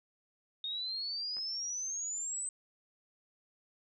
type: exponential sweep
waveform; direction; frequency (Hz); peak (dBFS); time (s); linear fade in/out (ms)
sine; up; 3682 to 8180; -35; 0.64-2.49; 2
type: clicks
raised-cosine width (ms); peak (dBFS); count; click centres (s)
0.5; -38 / -41; 2; 1.368 / 1.384
effects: none